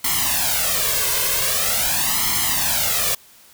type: noise with flanger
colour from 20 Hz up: white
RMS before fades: -20 dBFS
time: 0.04-3.15 s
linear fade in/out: 5 ms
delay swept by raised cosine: 0.95 to 1.94 ms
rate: 0.44 Hz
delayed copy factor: +0.95
effects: white hiss -49 dBFS RMS until 3.53 s